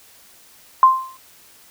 sine tone with exponential decay, 1046.5 Hz, C6, in tune, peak -4 dBFS, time 0.83-1.17 s, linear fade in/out 1 ms, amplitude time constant 72 ms, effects white hiss -49 dBFS RMS until 1.7 s

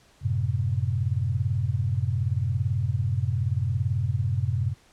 sine chord, F# diminished, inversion none, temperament equal, 92.5 / 110 / 130.81 Hz, F#2 / A2 / C3, 0 / 0 / 0 cents, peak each -27 dBFS, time 0.21-4.75 s, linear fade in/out 50 ms, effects pink hiss -58 dBFS RMS until 4.92 s + low-pass 9000 Hz 12 dB/octave

